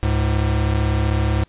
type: tone pair together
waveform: square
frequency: 70.2 / 106 Hz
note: C#2 / G#2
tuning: +22 / +36 cents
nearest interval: perfect fifth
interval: 714 cents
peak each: -20 dBFS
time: 0.03-1.44 s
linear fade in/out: 0 ms
effects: pink hiss -57 dBFS RMS until 1.48 s + resampled to 8000 Hz